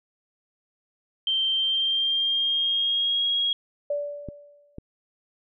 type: tone with pitch glide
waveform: sine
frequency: 3136 to 3292 Hz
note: G7 to G#7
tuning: 0 to -16 cents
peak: -21 dBFS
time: 1.27-3.53 s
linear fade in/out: 2 ms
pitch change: +84 cents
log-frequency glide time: 1.51-3.26 s
type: tone with exponential decay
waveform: sine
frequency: 580 Hz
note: D5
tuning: 22 cents flat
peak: -22 dBFS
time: 3.9-4.78 s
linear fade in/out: 5 ms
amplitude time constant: 190 ms
type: clicks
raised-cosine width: 3 ms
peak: -21 dBFS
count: 2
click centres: 4.287 / 4.784 s
effects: none